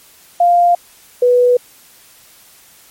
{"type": "tone pair in turn", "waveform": "sine", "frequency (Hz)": [698.5, 492], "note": ["F5", "B4"], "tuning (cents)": [0, -7], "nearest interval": "tritone", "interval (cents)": 607, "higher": "first", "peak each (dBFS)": -7, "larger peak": "neither", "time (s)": [[0.4, 0.75], [1.22, 1.57]], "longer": "neither", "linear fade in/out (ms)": 5, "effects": ["white hiss -45 dBFS RMS until 2.9 s", "MP3 64 kbps"]}